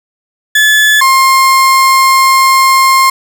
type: tone pair in turn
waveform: 35% pulse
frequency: 1722 / 1062.4 Hz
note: A6 / C6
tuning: -38 / +26 cents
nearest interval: minor sixth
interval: 836 cents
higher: first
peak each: -3 dBFS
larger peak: neither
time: 0.55-1.01 / 1.01-3.1 s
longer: second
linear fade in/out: 5 ms
effects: none